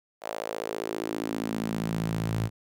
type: tone with high-pass filter sweep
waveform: sawtooth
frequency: 55 Hz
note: A1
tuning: in tune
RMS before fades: -31 dBFS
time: 0.21-2.5 s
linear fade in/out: 50 ms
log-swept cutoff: 640 to 110 Hz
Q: 2.9
effects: none